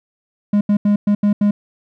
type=tone bursts at uneven times; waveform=triangle; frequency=205.6 Hz; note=G#3; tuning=17 cents flat; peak=-9 dBFS; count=6; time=0.53-0.61 / 0.69-0.77 / 0.85-0.96 / 1.07-1.15 / 1.23-1.33 / 1.41-1.51 s; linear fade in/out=5 ms; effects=none